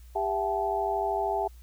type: tone cluster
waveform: sine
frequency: 398.4 / 668 / 761 / 861 Hz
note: G4 / E5 / F#5 / A5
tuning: +28 / +23 / +48 / -38 cents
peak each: -31 dBFS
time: 0.15-1.48 s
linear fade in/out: 10 ms
effects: added 60 Hz sine -46 dBFS peak until 1.62 s + white hiss -62 dBFS RMS until 1.62 s